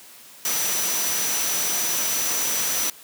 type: tone in noise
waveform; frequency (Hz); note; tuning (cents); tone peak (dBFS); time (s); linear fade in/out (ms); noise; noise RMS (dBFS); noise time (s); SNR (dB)
sine; 5920; F#8; 0; -26; 0.45-2.9; 2; white; -25; 0.45-2.9; -4
effects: white hiss -46 dBFS RMS until 3.03 s + high-pass 150 Hz 12 dB/octave